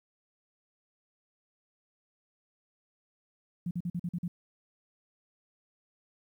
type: tone bursts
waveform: sine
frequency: 174.61 Hz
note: F3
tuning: in tune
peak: -30 dBFS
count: 7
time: 3.66-4.28 s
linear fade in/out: 5 ms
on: 50 ms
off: 45 ms
effects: 11-bit